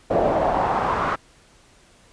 brown noise with band-pass filter sweep, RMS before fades -21 dBFS, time 0.1-1.16 s, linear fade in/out 10 ms, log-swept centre 580 to 1200 Hz, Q 2.7, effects pink hiss -54 dBFS RMS until 2.12 s + resampled to 22050 Hz

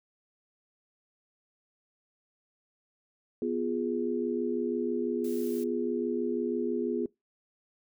sine chord, F diminished, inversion second, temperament equal, 246.9 / 349.2 / 415.3 Hz, Cb4 / F4 / Ab4, 0 / 0 / 0 cents, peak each -32 dBFS, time 3.42-7.06 s, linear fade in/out 2 ms
blue noise, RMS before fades -48 dBFS, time 5.24-5.64 s, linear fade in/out 5 ms
effects noise-tail reverb RT60 0.2 s tail -23 dB re dry

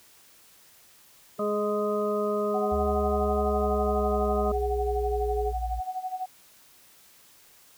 sine tone with vibrato, 416.9 Hz, G#4, 7 cents sharp, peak -27 dBFS, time 1.38-5.53 s, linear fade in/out 50 ms, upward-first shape sine, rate 0.53 Hz, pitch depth 11 cents each way
harmonic tone, 207.7 Hz, G#3, in tune, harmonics 1 / 3 / 5 / 6, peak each -32 / -30 / -41 / -33 dBFS, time 1.39-4.52 s, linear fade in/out 5 ms
sine tone with tremolo, 744 Hz, F#5, 9 cents sharp, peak -27 dBFS, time 2.54-6.26 s, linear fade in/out 5 ms, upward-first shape sine, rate 12 Hz, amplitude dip 80%
sine linear sweep, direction down, 73.3 to 56.6 Hz, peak -29 dBFS, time 2.71-5.81 s, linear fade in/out 20 ms
effects white hiss -56 dBFS RMS until 7.77 s

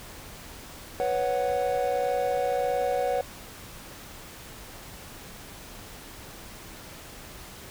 triangle chord, B suspended second, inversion none, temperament just, 493.9 / 555.6 / 740.8 Hz, B4 / C#5 / F#5, 0 / +4 / +2 cents, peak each -26 dBFS, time 1-3.21 s, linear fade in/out 0 ms, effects tanh soft clip ceiling -13 dBFS + pink hiss -44 dBFS RMS until 7.7 s

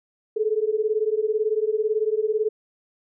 sine beating tone pair, 423.2 / 441.2 Hz, G#4 / A4, +33 / +5 cents, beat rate 18 Hz, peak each -23 dBFS, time 0.36-2.49 s, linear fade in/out 10 ms, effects none

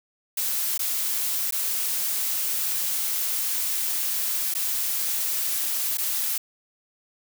blue noise with dropouts, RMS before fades -26 dBFS, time 0.37-6.38 s, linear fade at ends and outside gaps 5 ms, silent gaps 0.778-0.792 / 1.51-1.523 / 4.54-4.549 / 5.973-5.982 s, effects none

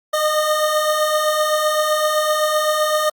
25% pulse beating tone pair, 606 / 613.8 Hz, D#5 / D#5, -46 / -24 cents, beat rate 7.8 Hz, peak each -20 / -13 dBFS, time 0.13-3.1 s, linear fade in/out 10 ms, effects Opus 48 kbps

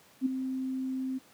sine tone with ADSR envelope, 261.3 Hz, C4, 2 cents flat, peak -21 dBFS, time 0.21-1.19 s, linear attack 48 ms, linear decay 9 ms, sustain -9 dB, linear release 19 ms, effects pink hiss -59 dBFS RMS until 1.33 s + high-pass 150 Hz 12 dB/octave

